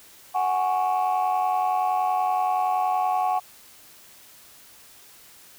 sine chord, F# suspended second, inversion none, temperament equal, 740 / 830.6 / 1108.7 Hz, F#5 / G#5 / C#6, 0 / 0 / 0 cents, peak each -21 / -25 / -27 dBFS, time 0.34-3.4 s, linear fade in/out 20 ms, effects tanh soft clip ceiling -16 dBFS + white hiss -50 dBFS RMS until 5.58 s

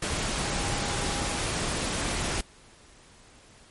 sine tone in noise, 814 Hz, G#5, 35 cents flat, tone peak -39 dBFS, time 0.44-1.39 s, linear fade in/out 5 ms, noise pink, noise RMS -29 dBFS, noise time 0.02-2.41 s, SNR -13 dB, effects pink hiss -54 dBFS RMS until 3.7 s + MP3 48 kbps

